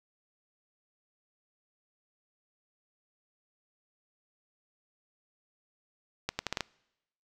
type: accelerating click train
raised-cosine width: 0.2 ms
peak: -13 dBFS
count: 6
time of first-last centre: 6.29-6.607 s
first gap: 100 ms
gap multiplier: 0.77
effects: noise-tail reverb RT60 0.9 s tail -25 dB re dry